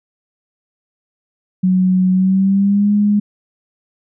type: tone with pitch glide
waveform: sine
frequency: 185 to 206.5 Hz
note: F#3 to G#3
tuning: 0 to -10 cents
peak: -10 dBFS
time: 1.63-3.2 s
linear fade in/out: 10 ms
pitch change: +190 cents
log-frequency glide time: 2.12-2.92 s
effects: none